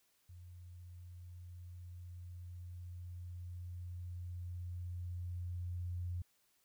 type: tone with level ramp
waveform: sine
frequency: 88.4 Hz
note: F2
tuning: 22 cents sharp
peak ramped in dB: -51 to -37 dBFS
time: 0.29-6.22 s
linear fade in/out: 5 ms
effects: white hiss -75 dBFS RMS until 6.64 s